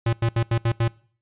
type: tone bursts at uneven times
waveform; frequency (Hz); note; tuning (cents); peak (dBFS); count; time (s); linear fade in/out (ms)
square; 115.7; A#2; -13; -19; 6; 0.06-0.13 / 0.22-0.29 / 0.36-0.43 / 0.51-0.58 / 0.65-0.72 / 0.8-0.88; 5
effects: noise-tail reverb RT60 0.5 s tail -23 dB re dry + resampled to 8000 Hz